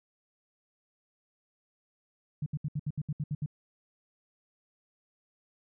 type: tone bursts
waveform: sine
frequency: 148.4 Hz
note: D3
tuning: 18 cents sharp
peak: -29 dBFS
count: 10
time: 2.42-3.461 s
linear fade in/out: 5 ms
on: 42 ms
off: 69 ms
effects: none